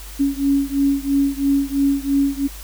sine beating tone pair, 277.2 / 280.2 Hz, C#4 / C#4, 0 / +19 cents, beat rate 3 Hz, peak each -18 / -19 dBFS, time 0.19-2.48 s, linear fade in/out 20 ms, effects added 50 Hz sine -34 dBFS peak until 2.63 s + white hiss -39 dBFS RMS until 2.63 s

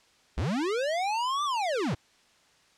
square linear two-way sweep, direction up then down, 46.25 to 1198 to 84.6 Hz, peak -27 dBFS, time 0.37-1.95 s, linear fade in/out 10 ms, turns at 1.44 s, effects white hiss -62 dBFS RMS until 2.77 s + low-pass 6000 Hz 12 dB/octave

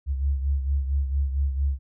sine beating tone pair, 68.6 / 73 Hz, C#2 / D2, -17 / -10 cents, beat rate 4.4 Hz, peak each -22 / -30 dBFS, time 0.06-1.79 s, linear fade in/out 50 ms, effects none

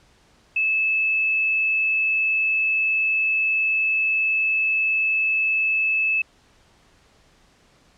sine tone with frequency modulation, 2610 Hz, E7, 18 cents flat, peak -18 dBFS, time 0.56-6.22 s, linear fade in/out 5 ms, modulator 38.5 Hz, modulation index 0.41, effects pink hiss -57 dBFS RMS until 7.97 s + low-pass 7000 Hz 12 dB/octave

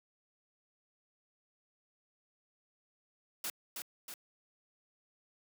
white noise with echo, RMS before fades -38 dBFS, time 3.44-3.5 s, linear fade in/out 2 ms, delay 320 ms, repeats 2, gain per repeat -4 dB, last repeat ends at 4.14 s, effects high-pass 200 Hz 12 dB/octave

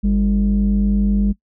sine tone pair together, 50.42 / 201.7 Hz, G1 / G3, +49 / +50 cents, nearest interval 2 octaves, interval 2401 cents, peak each -15 / -14 dBFS, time 0.03-1.33 s, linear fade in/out 20 ms, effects noise-tail reverb RT60 0.1 s tail -21 dB re dry + tanh soft clip ceiling -9 dBFS

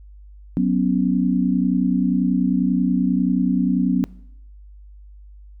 sine chord, F# suspended fourth, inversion none, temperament equal, 185 / 246.9 / 277.2 Hz, F#3 / B3 / C#4, 0 / 0 / 0 cents, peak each -19 / -20 / -22 dBFS, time 0.57-4.04 s, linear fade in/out 0 ms, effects noise-tail reverb RT60 0.7 s tail -22 dB re dry + added 50 Hz sine -40 dBFS peak until 5.6 s

